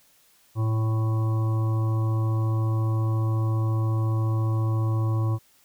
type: harmonic tone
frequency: 110.7 Hz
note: A2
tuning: 11 cents sharp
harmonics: 1 / 3 / 5 / 7 / 9 / 10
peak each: -21 / -34 / -41 / -45 / -41 / -40 dBFS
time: 0.55-5.39 s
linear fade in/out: 50 ms
effects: white hiss -60 dBFS RMS until 5.64 s